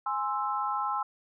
sine chord, Ab augmented, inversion none, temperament equal, 830.6 / 1046.5 / 1318.5 Hz, Ab5 / C6 / E6, 0 / 0 / 0 cents, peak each -32 dBFS, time 0.06-1.03 s, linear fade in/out 5 ms, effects none

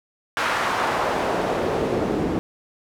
pink noise with band-pass filter sweep, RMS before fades -23 dBFS, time 0.37-2.39 s, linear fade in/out 0 ms, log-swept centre 1400 to 270 Hz, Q 1.2, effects none

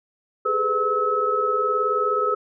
sine tone cluster, 407.1 / 426.2 / 503 / 1293 Hz, G#4 / G#4 / B4 / E6, -35 / +45 / +32 / -34 cents, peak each -29 / -26 / -26 / -21 dBFS, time 0.45-2.35 s, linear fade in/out 10 ms, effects none

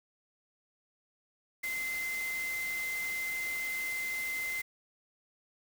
sine tone in noise, 2069 Hz, C7, 20 cents flat, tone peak -33 dBFS, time 1.63-4.62 s, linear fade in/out 10 ms, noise white, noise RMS -43 dBFS, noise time 1.63-4.62 s, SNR +7 dB, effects none

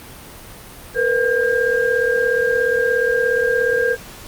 sine tone cluster, 462.2 / 499.2 / 1606 Hz, A#4 / B4 / G6, -15 / +19 / +41 cents, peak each -19 dBFS, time 0.94-3.97 s, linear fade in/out 50 ms, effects pink hiss -38 dBFS RMS until 4.27 s + Opus 32 kbps

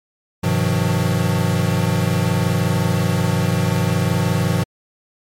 square tone cluster, 99.9 / 125.4 / 158.8 / 179.4 Hz, G2 / B2 / D#3 / F3, +33 / +27 / +36 / +47 cents, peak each -22 dBFS, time 0.43-4.64 s, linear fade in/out 10 ms, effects MP3 64 kbps

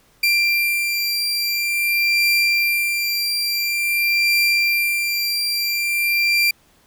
30% pulse beating tone pair, 2369 / 2369.48 Hz, D7 / D7, +14 / +15 cents, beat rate 0.48 Hz, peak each -20 / -16 dBFS, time 0.23-6.51 s, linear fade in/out 5 ms, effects pink hiss -56 dBFS RMS until 6.86 s

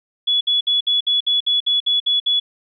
sine tone bursts, 3400 Hz, G#7, 40 cents sharp, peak -14 dBFS, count 11, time 0.27-2.4 s, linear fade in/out 10 ms, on 140 ms, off 59 ms, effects none

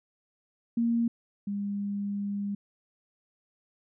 sine tone pair in turn, 233.1 / 201.9 Hz, A#3 / G#3, 0 / -49 cents, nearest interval major second, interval 249 cents, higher first, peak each -23 / -29 dBFS, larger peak first, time 0.77-1.08 / 1.47-2.55 s, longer second, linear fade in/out 5 ms, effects none

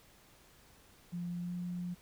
sine tone with pitch glide, 174.61 to 177.15 Hz, F3 to F3, 0 to +25 cents, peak -36 dBFS, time 1.12-1.95 s, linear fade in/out 20 ms, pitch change +25 cents, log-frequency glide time 1.41-1.52 s, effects pink hiss -62 dBFS RMS until 2.01 s

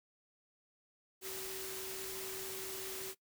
sine tone in noise, 381.4 Hz, G4, 47 cents flat, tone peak -46 dBFS, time 1.21-3.15 s, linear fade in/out 50 ms, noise white, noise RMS -44 dBFS, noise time 1.21-3.15 s, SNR -5 dB, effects noise-tail reverb RT60 0.1 s tail -18 dB re dry

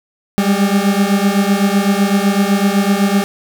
40% pulse beating tone pair, 196 / 203.9 Hz, G3 / G#3, 0 / -32 cents, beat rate 7.9 Hz, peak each -13 / -14 dBFS, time 0.38-3.24 s, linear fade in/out 0 ms, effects none

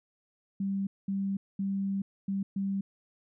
sine tone bursts at uneven times, 196 Hz, G3, in tune, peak -28 dBFS, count 5, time 0.6-0.87 / 1.08-1.37 / 1.59-2.02 / 2.28-2.43 / 2.56-2.81 s, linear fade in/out 5 ms, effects none

